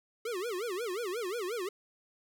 square tone with vibrato, 415.3 Hz, G#4, in tune, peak -34 dBFS, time 0.25-1.69 s, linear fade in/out 5 ms, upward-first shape sine, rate 5.6 Hz, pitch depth 280 cents each way, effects none

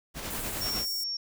pink noise with tremolo, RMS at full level -34 dBFS, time 0.14-0.86 s, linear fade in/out 50 ms, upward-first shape triangle, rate 9.9 Hz, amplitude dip 50%
white high-pass noise, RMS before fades -38 dBFS, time 0.3-1.04 s, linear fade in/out 5 ms, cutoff 6800 Hz, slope 96 dB/octave
sine tone, 5500 Hz, F8, 27 cents flat, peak -30 dBFS, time 0.61-1.17 s, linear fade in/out 5 ms
effects none

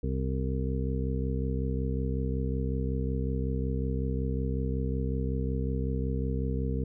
harmonic tone, 65.41 Hz, C2, in tune, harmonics 1 / 2 / 3 / 4 / 6 / 7, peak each -30 / -33 / -36 / -37 / -42 / -38 dBFS, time 0.03-6.84 s, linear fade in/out 5 ms, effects none

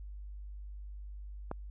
click, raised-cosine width 1 ms, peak -22 dBFS, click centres 1.514 s, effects added 50 Hz sine -42 dBFS peak until 1.7 s

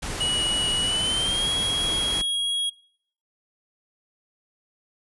pink noise, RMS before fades -31 dBFS, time 0.02-2.22 s, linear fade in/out 10 ms
square tone with pitch glide, 2924 to 3301 Hz, F#7 to G#7, -21 to -11 cents, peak -23 dBFS, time 0.2-2.7 s, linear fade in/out 10 ms, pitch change +210 cents, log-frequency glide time 0.84-1.49 s
effects noise-tail reverb RT60 0.6 s tail -23 dB re dry + resampled to 24000 Hz

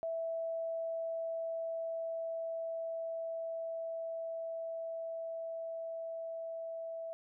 sine tone with level ramp, 658 Hz, E5, 3 cents flat, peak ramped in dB -34 to -39 dBFS, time 0.03-7.13 s, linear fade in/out 0 ms, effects none

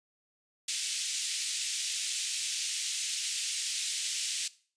white band-pass noise, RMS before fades -34 dBFS, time 0.68-4.48 s, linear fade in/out 5 ms, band 2500 to 8700 Hz, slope 24 dB/octave, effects noise-tail reverb RT60 0.4 s tail -18 dB re dry + resampled to 22050 Hz

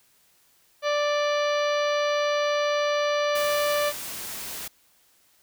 harmonic tone, 587.3 Hz, D5, in tune, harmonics 1 / 2 / 3 / 4 / 5 / 6 / 7 / 8 / 10, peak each -23 / -29 / -33 / -35 / -37 / -39 / -40 / -41 / -43 dBFS, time 0.82-3.93 s, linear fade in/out 50 ms
white noise, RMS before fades -35 dBFS, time 3.35-4.68 s, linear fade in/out 5 ms
effects white hiss -62 dBFS RMS until 5.42 s

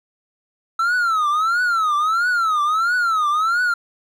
triangle tone with vibrato, 1318.5 Hz, E6, in tune, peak -14 dBFS, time 0.79-3.74 s, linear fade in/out 5 ms, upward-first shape triangle, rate 1.5 Hz, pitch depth 220 cents each way, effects none

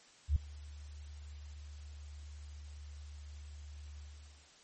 sine tone with ADSR envelope, 73.42 Hz, D2, in tune, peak -23 dBFS, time 0.28-4.5 s, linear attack 79 ms, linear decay 6 ms, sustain -23 dB, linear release 500 ms, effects white hiss -61 dBFS RMS until 4.63 s + MP3 32 kbps

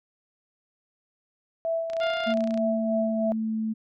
sine tone with tremolo, 659.3 Hz, E5, in tune, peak -23 dBFS, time 1.65-3.32 s, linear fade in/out 0 ms, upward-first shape sine, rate 3.2 Hz, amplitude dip 50%
click train, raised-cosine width 0.2 ms, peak -24 dBFS, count 21, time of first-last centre 1.9-2.576 s, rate 29.6 Hz
harmonic tone, 702 Hz, F5, 9 cents sharp, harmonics 1 / 2 / 3 / 4 / 5 / 6 / 7, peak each -35 / -32 / -38 / -37 / -38 / -49 / -50 dBFS, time 2-2.34 s, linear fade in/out 20 ms
sine tone with pitch glide, 227.1 to 220 Hz, A#3 to A3, -45 to 0 cents, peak -25 dBFS, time 2.26-3.74 s, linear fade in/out 20 ms, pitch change -55 cents, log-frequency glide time 2.49-3.55 s
effects none

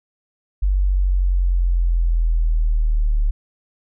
sine linear sweep, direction down, 48.31 to 36.71 Hz, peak -14 dBFS, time 0.62-3.31 s, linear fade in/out 10 ms, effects none

